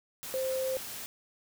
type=tone in noise; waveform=sine; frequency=523.3 Hz; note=C5; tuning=in tune; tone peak=-29 dBFS; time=0.34-0.77 s; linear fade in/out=0 ms; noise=white; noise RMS=-41 dBFS; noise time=0.23-1.06 s; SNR=+9 dB; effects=none